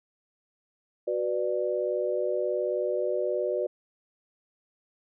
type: chord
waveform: sine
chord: B minor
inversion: second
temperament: just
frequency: 370.4 / 493.9 / 592.7 Hz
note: F#4 / B4 / D5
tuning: +2 / 0 / +16 cents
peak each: -30 / -30 / -29 dBFS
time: 1.07-3.67 s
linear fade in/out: 10 ms
effects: none